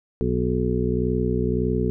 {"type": "harmonic tone", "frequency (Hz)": 61.74, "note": "B1", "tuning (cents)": 0, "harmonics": [1, 2, 3, 4, 6, 7], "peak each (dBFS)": [-27, -27, -27, -27, -27, -27], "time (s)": [0.21, 1.9], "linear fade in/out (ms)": 0, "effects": []}